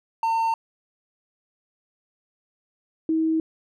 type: tone pair in turn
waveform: triangle / sine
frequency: 906 / 320.3 Hz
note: A#5 / E4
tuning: -50 / -50 cents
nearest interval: octave + tritone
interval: 1800 cents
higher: first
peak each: -18 / -19 dBFS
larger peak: first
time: 0.23-0.54 / 3.09-3.4 s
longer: neither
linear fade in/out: 2 ms
effects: none